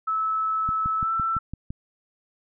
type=tone with pitch glide; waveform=sine; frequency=1303 to 1333.5 Hz; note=E6 to E6; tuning=-20 to +20 cents; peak=-22 dBFS; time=0.07-1.39 s; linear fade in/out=10 ms; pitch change=+40 cents; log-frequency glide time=0.97-1.13 s
type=click train; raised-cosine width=5 ms; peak=-20 dBFS; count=7; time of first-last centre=0.69-1.705 s; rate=5.91 Hz
effects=none